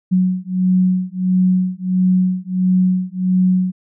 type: beating tone pair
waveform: sine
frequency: 183.5 / 185 Hz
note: F#3 / F#3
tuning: -14 / 0 cents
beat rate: 1.5 Hz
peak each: -16 dBFS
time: 0.11-3.72 s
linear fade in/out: 20 ms
effects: none